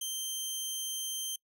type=tone; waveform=15% pulse; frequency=3136 Hz; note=G7; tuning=in tune; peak=-27 dBFS; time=0.01-1.36 s; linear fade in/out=5 ms; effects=noise-tail reverb RT60 0.1 s tail -24 dB re dry